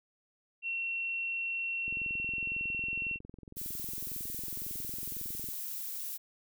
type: tone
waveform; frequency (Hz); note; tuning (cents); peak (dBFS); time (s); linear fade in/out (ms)
sine; 2722; F7; -45; -32; 0.62-3.19; 50
type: click train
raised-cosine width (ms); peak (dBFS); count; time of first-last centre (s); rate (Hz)
3; -35; 80; 1.88-5.487; 21.9
type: noise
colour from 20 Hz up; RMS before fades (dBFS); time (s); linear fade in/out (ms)
violet; -39; 3.56-6.18; 20
effects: none